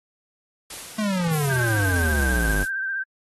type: noise with exponential decay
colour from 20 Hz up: white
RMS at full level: -35 dBFS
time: 0.7-2.45 s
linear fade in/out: 5 ms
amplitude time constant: 380 ms
type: exponential sweep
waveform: square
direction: down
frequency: 220 to 46.71 Hz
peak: -22 dBFS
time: 0.98-2.64 s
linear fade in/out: 10 ms
type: noise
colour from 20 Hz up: violet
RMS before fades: -29 dBFS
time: 1.29-2.69 s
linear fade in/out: 50 ms
type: tone with vibrato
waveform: sine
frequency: 1568 Hz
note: G6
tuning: in tune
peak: -24 dBFS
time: 1.49-3.04 s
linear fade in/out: 20 ms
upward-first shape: sine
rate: 15 Hz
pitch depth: 40 cents each way
effects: AAC 32 kbps